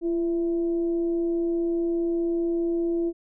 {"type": "tone with frequency modulation", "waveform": "sine", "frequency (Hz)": 339.6, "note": "F4", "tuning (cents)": -48, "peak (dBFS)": -22, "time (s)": [0.01, 3.13], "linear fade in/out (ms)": 50, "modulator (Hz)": 322, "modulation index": 0.25, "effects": []}